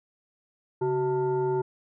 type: tone with frequency modulation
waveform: sine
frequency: 377.2 Hz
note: F#4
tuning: 33 cents sharp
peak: -23 dBFS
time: 0.81-1.62 s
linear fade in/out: 10 ms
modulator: 515 Hz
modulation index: 0.74
effects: none